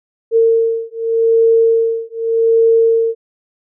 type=beating tone pair; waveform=sine; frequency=454.8 / 455.64 Hz; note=A#4 / A#4; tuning=-43 / -40 cents; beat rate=0.84 Hz; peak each=-13 dBFS; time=0.31-3.15 s; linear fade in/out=50 ms; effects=none